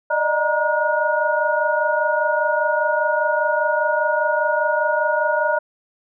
sine tone cluster, 596 / 621 / 941 / 1444 Hz, D5 / D#5 / A#5 / F#6, +25 / -3 / +16 / -43 cents, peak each -22 dBFS, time 0.1-5.59 s, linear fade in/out 10 ms, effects none

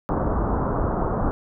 pink low-pass noise, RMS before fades -23 dBFS, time 0.09-1.31 s, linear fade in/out 0 ms, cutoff 1300 Hz, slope 48 dB/octave, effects none

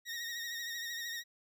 20% pulse tone with vibrato, 1871 Hz, A#6, 6 cents sharp, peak -33 dBFS, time 0.05-1.24 s, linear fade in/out 50 ms, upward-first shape sine, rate 13 Hz, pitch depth 42 cents each way, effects none

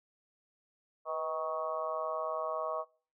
harmonic tone with a mistuned harmonic, 158.2 Hz, D#3, 29 cents sharp, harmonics 3 / 4 / 5 / 6 / 7 / 8, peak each -42 / -36 / -45 / -44 / -37 / -46 dBFS, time 1.05-2.85 s, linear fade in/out 50 ms, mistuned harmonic 3, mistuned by +60 cents, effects noise-tail reverb RT60 0.4 s tail -22 dB re dry

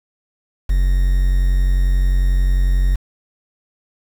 triangle tone with quantisation, 45.61 Hz, F#1, 24 cents flat, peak -10 dBFS, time 0.69-2.96 s, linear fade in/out 10 ms, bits 6, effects none

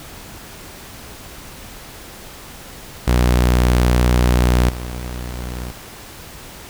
sawtooth tone with level steps, 61 Hz, B1, 21 cents flat, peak -8 / -22 dBFS, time 3.07-5.72 s, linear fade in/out 10 ms, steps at 4.69 s, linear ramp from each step 10 ms, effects pink hiss -37 dBFS RMS until 6.69 s

